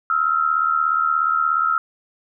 sine tone pair together, 1293 / 1369.9 Hz, E6 / F6, -34 / -34 cents, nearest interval minor second, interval 100 cents, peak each -19 / -19 dBFS, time 0.1-1.78 s, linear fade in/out 2 ms, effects none

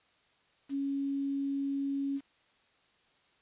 sine tone with quantisation, 277.2 Hz, C#4, in tune, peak -30 dBFS, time 0.69-2.21 s, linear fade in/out 50 ms, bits 9, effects white hiss -68 dBFS RMS until 3.41 s + resampled to 8000 Hz

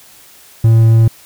triangle tone, 113.1 Hz, A2, 48 cents sharp, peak -3 dBFS, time 0.64-1.08 s, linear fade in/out 5 ms, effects white hiss -42 dBFS RMS until 1.25 s

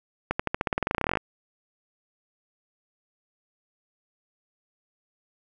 accelerating click train, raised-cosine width 0.5 ms, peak -9 dBFS, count 21, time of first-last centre 0.31-1.172 s, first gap 85 ms, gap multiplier 0.92, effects none

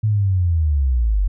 sine linear sweep, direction down, 110 to 44.61 Hz, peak -14 dBFS, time 0.03-1.28 s, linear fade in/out 10 ms, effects none

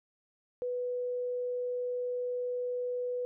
sine tone, 493.9 Hz, B4, in tune, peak -31 dBFS, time 0.62-3.25 s, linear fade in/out 0 ms, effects none

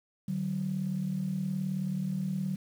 sine tone pair together, 149.8 / 188.74 Hz, D3 / F#3, +35 / +35 cents, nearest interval major third, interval 400 cents, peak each -34 / -30 dBFS, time 0.28-2.56 s, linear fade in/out 5 ms, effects tanh soft clip ceiling -22 dBFS + 9-bit

